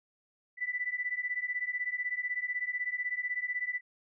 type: beating tone pair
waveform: sine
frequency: 1972 / 1988 Hz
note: B6 / B6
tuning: -3 / +11 cents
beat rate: 16 Hz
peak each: -35 / -34 dBFS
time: 0.57-3.81 s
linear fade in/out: 50 ms
effects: none